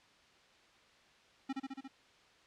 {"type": "tone with echo", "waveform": "square", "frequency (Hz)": 268.9, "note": "C4", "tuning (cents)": 47, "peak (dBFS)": -35, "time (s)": [1.49, 1.53], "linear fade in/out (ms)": 10, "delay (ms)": 70, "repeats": 5, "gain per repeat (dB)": -2, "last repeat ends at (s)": 1.88, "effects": ["white hiss -64 dBFS RMS until 2.46 s", "low-pass 4000 Hz 12 dB/octave"]}